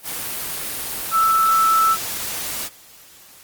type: tone in noise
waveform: sine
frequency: 1318.5 Hz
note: E6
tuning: in tune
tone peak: -13 dBFS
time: 1.11-1.97 s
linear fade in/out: 50 ms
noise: white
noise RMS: -27 dBFS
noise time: 0.03-2.7 s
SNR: +11 dB
effects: white hiss -46 dBFS RMS until 3.43 s + Opus 24 kbps